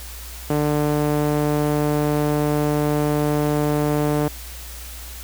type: tone with band-pass filter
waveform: sawtooth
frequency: 148.6 Hz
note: D3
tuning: 21 cents sharp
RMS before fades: -20 dBFS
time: 0.5-4.28 s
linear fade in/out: 2 ms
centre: 450 Hz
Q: 0.83
effects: added 60 Hz sine -35 dBFS peak until 5.23 s + white hiss -38 dBFS RMS until 5.23 s